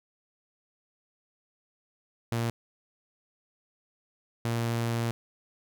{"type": "tone bursts at uneven times", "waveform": "sawtooth", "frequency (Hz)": 116.54, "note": "A#2", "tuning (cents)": 0, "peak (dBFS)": -23, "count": 2, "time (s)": [[2.32, 2.5], [4.45, 5.11]], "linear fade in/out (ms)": 0, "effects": []}